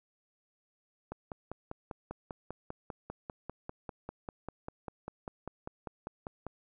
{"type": "click train", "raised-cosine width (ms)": 1, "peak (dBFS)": -25, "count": 28, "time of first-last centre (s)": [1.12, 6.467], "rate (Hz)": 5.05, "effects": []}